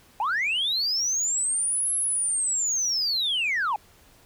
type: linear two-way sweep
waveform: sine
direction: up then down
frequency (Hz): 784 to 11050 to 784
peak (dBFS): -21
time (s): 0.2-3.76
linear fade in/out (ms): 2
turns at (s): 1.94
effects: tanh soft clip ceiling -20 dBFS + pink hiss -56 dBFS RMS until 4.25 s